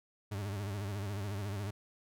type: tone with vibrato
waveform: 40% pulse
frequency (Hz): 100.6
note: G2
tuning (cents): +45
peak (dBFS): -35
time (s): 0.31-1.71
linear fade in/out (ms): 10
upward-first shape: sine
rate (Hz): 14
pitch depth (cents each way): 90
effects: none